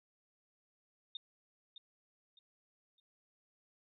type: tone with echo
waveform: sine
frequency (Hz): 3666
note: A#7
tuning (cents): -30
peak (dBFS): -40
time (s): 1.15-1.17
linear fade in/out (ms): 2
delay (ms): 610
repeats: 3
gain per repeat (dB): -10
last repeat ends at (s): 3
effects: none